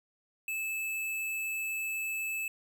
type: tone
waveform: square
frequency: 2616 Hz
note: E7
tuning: 14 cents flat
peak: -33 dBFS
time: 0.48-2.48 s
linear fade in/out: 2 ms
effects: none